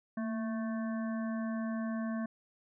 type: harmonic tone with a mistuned harmonic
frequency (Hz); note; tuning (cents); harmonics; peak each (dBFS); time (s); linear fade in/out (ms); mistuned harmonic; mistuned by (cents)
220; A3; 0; 1 / 3 / 5 / 7 / 8; -33 / -43 / -47 / -50 / -51; 0.17-2.26; 5; 1; +50
effects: none